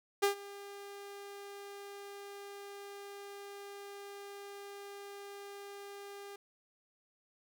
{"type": "tone with ADSR envelope", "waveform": "sawtooth", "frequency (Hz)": 401.6, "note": "G4", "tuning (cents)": 42, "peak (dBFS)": -21, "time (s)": [0.22, 6.36], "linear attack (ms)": 16, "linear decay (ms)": 110, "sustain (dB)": -21, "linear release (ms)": 4, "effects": []}